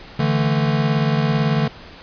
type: chord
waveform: square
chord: D suspended second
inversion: none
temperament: equal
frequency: 146.83 / 164.81 / 220 Hz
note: D3 / E3 / A3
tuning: 0 / 0 / 0 cents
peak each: -19 / -23 / -23 dBFS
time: 0.19-1.68 s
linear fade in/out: 5 ms
effects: pink hiss -40 dBFS RMS until 2.02 s + resampled to 11025 Hz